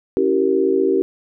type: chord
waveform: sine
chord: C# diminished seventh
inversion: none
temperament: equal with one note detuned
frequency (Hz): 277.2 / 329.6 / 385.3 / 466.2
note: C#4 / E4 / G4 / Bb4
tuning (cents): 0 / 0 / -30 / 0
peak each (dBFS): -22 / -22 / -16 / -22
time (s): 0.17-1.02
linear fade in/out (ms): 0
effects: none